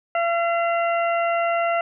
harmonic tone with a mistuned harmonic, 680 Hz, F5, 46 cents flat, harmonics 1 / 2 / 3 / 4, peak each -20 / -26 / -30 / -32 dBFS, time 0.15-1.81 s, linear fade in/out 2 ms, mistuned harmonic 4, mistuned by +26 cents, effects none

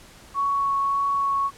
sine tone with vibrato, 1112 Hz, C#6, 5 cents sharp, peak -20 dBFS, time 0.34-1.51 s, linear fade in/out 50 ms, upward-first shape sine, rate 1.7 Hz, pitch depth 8 cents each way, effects pink hiss -48 dBFS RMS until 1.57 s + low-pass 11000 Hz 12 dB/octave

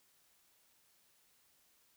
silence, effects white hiss -71 dBFS RMS until 1.96 s

